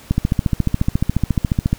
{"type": "click train", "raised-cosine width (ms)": 5, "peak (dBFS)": -3, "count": 24, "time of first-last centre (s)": [0.11, 1.73], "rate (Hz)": 14.2, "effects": ["pink hiss -43 dBFS RMS until 1.78 s"]}